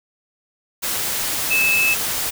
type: tone in noise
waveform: sine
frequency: 2611 Hz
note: E7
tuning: 17 cents flat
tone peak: -15 dBFS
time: 1.5-1.95 s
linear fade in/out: 20 ms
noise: white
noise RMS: -23 dBFS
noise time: 0.82-2.31 s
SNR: +5 dB
effects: none